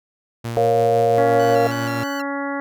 sawtooth tone with tremolo, 116.54 Hz, A#2, in tune, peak -20 dBFS, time 0.44-2.04 s, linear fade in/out 10 ms, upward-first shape triangle, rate 5.9 Hz, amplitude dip 25%
sine chord, Bb minor, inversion none, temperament equal, 466.2 / 554.4 / 698.5 Hz, Bb4 / Db5 / F5, 0 / 0 / 0 cents, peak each -18 / -20 / -18 dBFS, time 0.57-1.67 s, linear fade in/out 0 ms
harmonic tone, 280.1 Hz, C#4, 18 cents sharp, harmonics 1 / 2 / 3 / 4 / 5 / 6 / 7, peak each -26 / -29 / -31 / -32 / -33 / -34 / -34 dBFS, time 1.18-2.6 s, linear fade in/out 0 ms
15% pulse tone with vibrato, 1431 Hz, F6, 42 cents sharp, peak -27 dBFS, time 1.39-2.22 s, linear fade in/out 10 ms, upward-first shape square, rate 3.1 Hz, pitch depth 78 cents each way
effects none

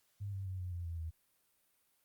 sine tone with pitch steps, 100.6 / 97 / 93.54 / 90.2 / 86.97 / 83.86 / 80.87 Hz, G2 / G2 / F#2 / F#2 / F2 / E2 / E2, +45 / -18 / +19 / -44 / -7 / +30 / -33 cents, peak -38 dBFS, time 0.2-1.11 s, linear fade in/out 20 ms, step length 130 ms, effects white hiss -75 dBFS RMS until 2.04 s + Opus 48 kbps

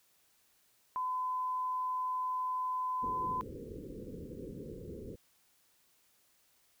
sine tone, 1014 Hz, B5, 45 cents sharp, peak -32 dBFS, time 0.96-3.41 s, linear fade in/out 0 ms
white low-pass noise, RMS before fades -45 dBFS, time 3.02-5.16 s, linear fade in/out 10 ms, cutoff 510 Hz, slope 96 dB/octave
effects white hiss -70 dBFS RMS until 6.8 s

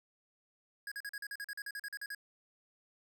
square tone bursts, 1653 Hz, G#6, 9 cents flat, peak -40 dBFS, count 15, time 0.87-2.148 s, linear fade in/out 2 ms, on 46 ms, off 42 ms, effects none

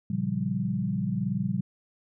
sine chord, G half-diminished seventh, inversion first, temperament equal, 116.54 / 138.59 / 174.61 / 196 Hz, Bb2 / Db3 / F3 / G3, 0 / 0 / 0 / 0 cents, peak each -33 / -33 / -31 / -29 dBFS, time 0.1-1.61 s, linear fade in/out 5 ms, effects none

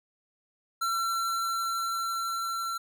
square tone with level ramp, 1353 Hz, E6, 45 cents sharp, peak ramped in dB -27 to -31 dBFS, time 0.81-2.78 s, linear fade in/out 10 ms, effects none

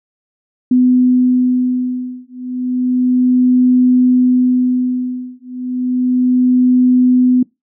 sine beating tone pair, 251.1 / 251.42 Hz, B3 / B3, +29 / +31 cents, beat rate 0.32 Hz, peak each -13 dBFS, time 0.71-7.43 s, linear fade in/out 5 ms, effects noise-tail reverb RT60 0.2 s tail -23 dB re dry

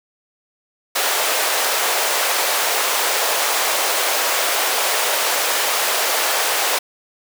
pink high-pass noise, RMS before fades -19 dBFS, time 0.95-6.79 s, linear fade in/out 10 ms, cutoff 500 Hz, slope 24 dB/octave, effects none

